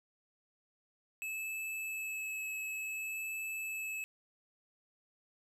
square tone with vibrato, 2600 Hz, E7, 24 cents flat, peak -38 dBFS, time 1.22-4.04 s, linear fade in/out 0 ms, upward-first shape sine, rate 0.56 Hz, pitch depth 11 cents each way, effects none

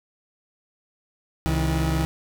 30% pulse tone pair together, 67.4 / 160.3 Hz, C#2 / E3, -48 / -48 cents, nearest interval octave + minor third, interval 1500 cents, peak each -21 dBFS, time 1.46-2.05 s, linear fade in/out 0 ms, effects none

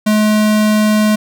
square tone, 213.2 Hz, G#3, 46 cents sharp, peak -10 dBFS, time 0.06-1.16 s, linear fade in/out 10 ms, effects none

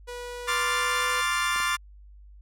sawtooth tone with pitch glide, 487.4 to 497.6 Hz, B4 to B4, -23 to +13 cents, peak -31 dBFS, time 0.07-1.22 s, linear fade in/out 20 ms, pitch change +36 cents, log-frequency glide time 0.53-1.1 s
30% pulse chord, D minor seventh, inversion third, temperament equal, 1046.5 / 1174.7 / 1396.9 / 1760 Hz, C6 / D6 / F6 / A6, 0 / 0 / 0 / 0 cents, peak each -27 dBFS, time 0.47-1.77 s, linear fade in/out 20 ms
clicks, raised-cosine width 1 ms, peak -30 dBFS, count 2, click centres 1.561 / 1.602 s
effects added 50 Hz sine -46 dBFS peak until 2.41 s + low-pass 12000 Hz 12 dB/octave

